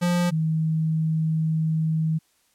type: tone pair in turn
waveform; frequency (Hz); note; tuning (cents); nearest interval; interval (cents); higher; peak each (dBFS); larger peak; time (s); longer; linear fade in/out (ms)
square / sine; 175.6 / 158.99; F3 / D#3; +10 / +38; major second; 172; first; -20; neither; 0.01-0.31 / 0.31-2.19; second; 20
effects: white hiss -65 dBFS RMS until 2.54 s + low-pass 12000 Hz 12 dB/octave